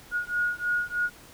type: beating tone pair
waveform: sine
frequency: 1442 / 1445.2 Hz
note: F#6 / F#6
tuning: -45 / -41 cents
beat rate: 3.2 Hz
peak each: -28 dBFS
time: 0.11-1.1 s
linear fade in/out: 50 ms
effects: pink hiss -50 dBFS RMS until 1.33 s